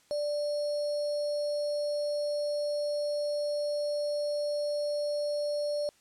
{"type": "tone with sample-and-hold", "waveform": "sine", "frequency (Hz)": 587.3, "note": "D5", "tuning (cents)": 0, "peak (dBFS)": -28, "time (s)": [0.11, 5.89], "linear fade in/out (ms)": 0, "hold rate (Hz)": 4900, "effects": ["white hiss -64 dBFS RMS until 6 s", "low-pass 9000 Hz 12 dB/octave"]}